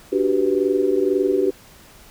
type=chord; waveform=sine; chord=G major seventh; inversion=second; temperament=equal; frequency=293.7 / 370 / 392 / 493.9 Hz; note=D4 / F#4 / G4 / B4; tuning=0 / 0 / 0 / 0 cents; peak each=-24 / -21 / -19 / -25 dBFS; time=0.12-1.51 s; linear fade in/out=10 ms; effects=pink hiss -47 dBFS RMS until 2.1 s